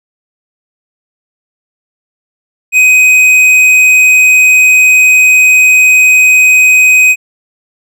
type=tone with tanh clipping; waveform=sine; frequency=2511 Hz; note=D#7; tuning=15 cents sharp; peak=-4 dBFS; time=2.72-7.16 s; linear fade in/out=50 ms; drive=10 dB; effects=none